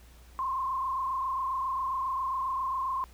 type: tone with frequency modulation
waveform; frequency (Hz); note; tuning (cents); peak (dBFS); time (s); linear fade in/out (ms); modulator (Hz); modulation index
sine; 1055; C6; +14; -28; 0.39-3.04; 0; 27.4; 1.3
effects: added 60 Hz sine -51 dBFS peak until 3.13 s + pink hiss -59 dBFS RMS until 3.13 s